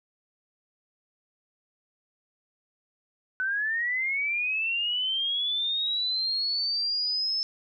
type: linear sweep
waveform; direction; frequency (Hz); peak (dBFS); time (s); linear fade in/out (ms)
sine; up; 1497 to 5274; -25; 3.4-7.43; 0
effects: none